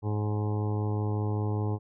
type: harmonic tone with a mistuned harmonic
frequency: 105.1 Hz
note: G#2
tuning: 21 cents sharp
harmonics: 1 / 2 / 3 / 4 / 5 / 6 / 7 / 8 / 9 / 10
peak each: -27 / -38 / -37 / -37 / -45 / -52 / -46 / -42 / -48 / -48 dBFS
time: 0.02-1.79 s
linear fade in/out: 50 ms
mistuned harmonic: 6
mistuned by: -40 cents
effects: none